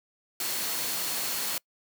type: tone in noise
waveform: sine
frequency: 4334 Hz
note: C#8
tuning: 40 cents flat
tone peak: -40 dBFS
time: 0.4-1.58 s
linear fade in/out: 2 ms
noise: white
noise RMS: -31 dBFS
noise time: 0.4-1.58 s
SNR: -12 dB
effects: noise-tail reverb RT60 0.1 s tail -26 dB re dry + high-pass 150 Hz 12 dB/octave